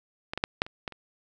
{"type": "clicks", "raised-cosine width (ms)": 0.3, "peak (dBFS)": [-16, -15, -7, -6, -26, -16, -28], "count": 7, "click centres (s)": [0.335, 0.376, 0.439, 0.619, 0.665, 0.878, 0.923], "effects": []}